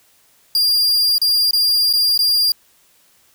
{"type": "tone with dropouts", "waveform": "45% pulse", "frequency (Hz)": 4805, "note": "D8", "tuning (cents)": 39, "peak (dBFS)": -12, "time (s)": [0.55, 2.52], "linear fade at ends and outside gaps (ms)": 2, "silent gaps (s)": [[1.182, 1.216], [1.51, 1.532], [1.929, 1.935], [2.177, 2.19]], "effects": ["white hiss -55 dBFS RMS until 3.34 s"]}